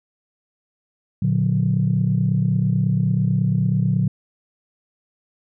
sine chord, Bb augmented, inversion none, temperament just, 116.54 / 145.68 / 182.1 Hz, Bb2 / D3 / F#3, 0 / -14 / -27 cents, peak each -20 dBFS, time 1.22-4.08 s, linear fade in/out 5 ms, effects tanh soft clip ceiling -8 dBFS

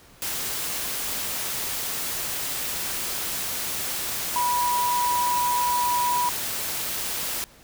sine tone in noise, 976 Hz, B5, 21 cents flat, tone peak -21 dBFS, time 4.36-6.29 s, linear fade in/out 0 ms, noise white, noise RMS -29 dBFS, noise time 0.22-7.44 s, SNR +5 dB, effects pink hiss -52 dBFS RMS until 7.63 s

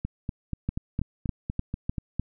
two click trains, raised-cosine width 5 ms, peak -17 / -14 dBFS, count 9 / 6, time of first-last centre 0.05-1.982 / 0.69-2.196 s, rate 4.14 / 3.32 Hz, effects none

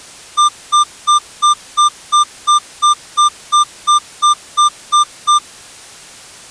square tone bursts, 1195 Hz, D6, 30 cents sharp, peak -7 dBFS, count 15, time 0.37-5.39 s, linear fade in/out 20 ms, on 120 ms, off 230 ms, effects white hiss -35 dBFS RMS until 6.5 s + resampled to 22050 Hz

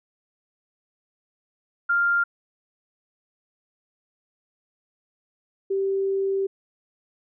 sine tone pair in turn, 1396.9 / 389.5 Hz, F6 / G4, 0 / -11 cents, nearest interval octave + minor seventh, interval 2211 cents, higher first, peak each -18 / -21 dBFS, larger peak first, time 1.89-2.24 / 5.7-6.47 s, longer second, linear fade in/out 10 ms, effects none

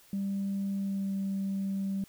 sine tone with pitch glide, 197.1 to 195.06 Hz, G3 to G3, +10 to -8 cents, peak -28 dBFS, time 0.13-2.04 s, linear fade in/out 2 ms, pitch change -18 cents, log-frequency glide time 0.77-1.12 s, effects tanh soft clip ceiling -26 dBFS + white hiss -59 dBFS RMS until 2.08 s

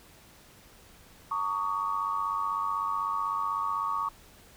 sine tone cluster, 908 / 1127 / 1223 Hz, A#5 / C#6 / D#6, -46 / +28 / -30 cents, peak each -36 / -29 / -34 dBFS, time 1.31-4.09 s, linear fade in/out 5 ms, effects pink hiss -55 dBFS RMS until 4.56 s

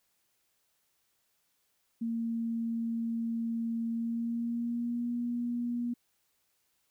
sine tone with pitch glide, 229.8 to 239.8 Hz, A#3 to A#3, -25 to +49 cents, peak -30 dBFS, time 2.01-5.94 s, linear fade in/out 10 ms, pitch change +74 cents, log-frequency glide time 3.9-5.11 s, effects white hiss -75 dBFS RMS until 6.9 s

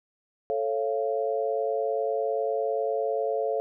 sine chord, A augmented, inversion none, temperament just, 440 / 550 / 687.5 Hz, A4 / C#5 / E#5, 0 / -14 / -27 cents, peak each -28 / -29 / -30 dBFS, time 0.5-3.6 s, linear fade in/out 0 ms, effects none

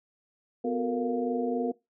sine tone cluster, 249.7 / 365.3 / 444.6 / 468.3 / 700 Hz, B3 / F#4 / A4 / A#4 / F5, +19 / -22 / +18 / +8 / +4 cents, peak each -30 / -36 / -35 / -30 / -36 dBFS, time 0.64-1.72 s, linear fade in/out 10 ms, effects noise-tail reverb RT60 0.2 s tail -20 dB re dry

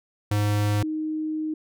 square / sine tone pair in turn, 103.83 / 311.1 Hz, G#2 / D#4, 0 / 0 cents, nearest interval octave + perfect fifth, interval 1900 cents, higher second, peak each -21 / -25 dBFS, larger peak first, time 0.31-0.83 / 0.83-1.54 s, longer second, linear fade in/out 5 ms, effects none

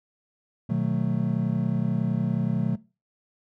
triangle chord, B dominant seventh, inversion none, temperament just, 123.47 / 154.34 / 185.21 / 222.2 Hz, B2 / D#3 / F#3 / A3, 0 / -14 / +2 / +17 cents, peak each -27 / -26 / -25 / -27 dBFS, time 0.69-2.76 s, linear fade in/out 10 ms, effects noise-tail reverb RT60 0.3 s tail -20 dB re dry

